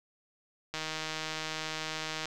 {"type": "click train", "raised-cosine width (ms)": 0.2, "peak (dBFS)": -18, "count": 239, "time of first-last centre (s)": [0.74, 2.256], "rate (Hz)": 157, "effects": []}